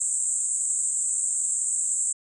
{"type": "band-pass noise", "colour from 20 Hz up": "white", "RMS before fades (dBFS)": -26, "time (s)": [0, 2.13], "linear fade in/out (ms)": 10, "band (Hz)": [7400, 8400], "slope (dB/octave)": 96, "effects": []}